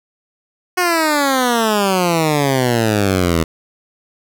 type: exponential sweep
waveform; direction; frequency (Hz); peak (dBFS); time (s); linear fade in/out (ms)
10% pulse; down; 367.1 to 79.6; -5; 0.77-3.44; 10
effects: none